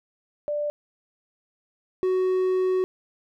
sine / triangle tone pair in turn, 590 / 371.7 Hz, D5 / F#4, +8 / +8 cents, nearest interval minor sixth, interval 800 cents, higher first, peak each -24 / -18 dBFS, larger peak second, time 0.48-0.7 / 2.03-2.84 s, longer second, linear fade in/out 0 ms, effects none

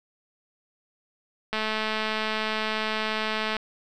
click train, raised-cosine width 0.3 ms, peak -12 dBFS, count 443, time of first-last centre 1.53-3.567 s, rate 217 Hz, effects none

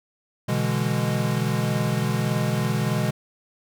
square chord, E dominant seventh, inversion second, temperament equal with one note detuned, 123.47 / 146.83 / 164.81 / 206.3 Hz, B2 / D3 / E3 / G#3, 0 / 0 / 0 / -11 cents, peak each -26 / -28 / -30 / -28 dBFS, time 0.48-3.11 s, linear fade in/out 10 ms, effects none

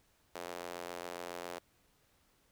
sawtooth tone with high-pass filter, 87.31 Hz, F2, in tune, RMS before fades -44 dBFS, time 0.35-1.59 s, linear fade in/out 5 ms, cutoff 510 Hz, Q 1.3, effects pink hiss -71 dBFS RMS until 2.51 s

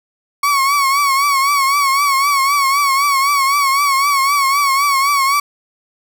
35% pulse tone with vibrato, 1114 Hz, C#6, 8 cents sharp, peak -10 dBFS, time 0.43-5.4 s, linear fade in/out 5 ms, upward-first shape triangle, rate 3.9 Hz, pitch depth 80 cents each way, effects none

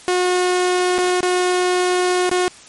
sawtooth tone with dropouts, 361.9 Hz, F#4, 38 cents flat, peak -11 dBFS, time 0.08-2.48 s, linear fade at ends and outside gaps 0 ms, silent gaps 0.982-0.987 / 1.206-1.23 / 2.294-2.314 s, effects white hiss -42 dBFS RMS until 2.68 s + MP3 48 kbps

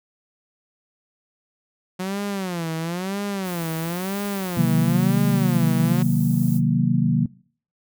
sawtooth tone with vibrato, 180.9 Hz, F#3, 39 cents flat, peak -21 dBFS, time 1.99-6.03 s, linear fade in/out 10 ms, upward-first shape sine, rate 1 Hz, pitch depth 200 cents each way
white band-stop noise, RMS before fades -38 dBFS, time 3.43-6.61 s, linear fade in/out 50 ms, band 550 to 9400 Hz, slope 12 dB/octave
sine chord, C half-diminished seventh, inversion none, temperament equal with one note detuned, 130.81 / 156.83 / 185 / 233.1 Hz, C3 / Eb3 / Gb3 / Bb3, 0 / +14 / 0 / 0 cents, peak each -22 dBFS, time 4.57-7.26 s, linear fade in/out 5 ms
effects noise-tail reverb RT60 0.5 s tail -22 dB re dry

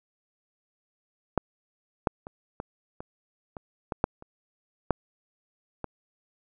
clicks, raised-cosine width 1 ms, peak -8 / -8 / -25 / -19 / -24 / -24 / -16 / -7 / -30 / -7 / -18 dBFS, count 11, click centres 1.377 / 2.072 / 2.269 / 2.601 / 3.005 / 3.568 / 3.922 / 4.041 / 4.224 / 4.907 / 5.843 s, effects none

